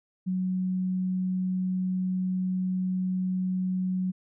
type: tone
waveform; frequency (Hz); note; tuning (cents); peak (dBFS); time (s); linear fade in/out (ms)
sine; 185; F#3; 0; -25; 0.26-4.12; 20
effects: none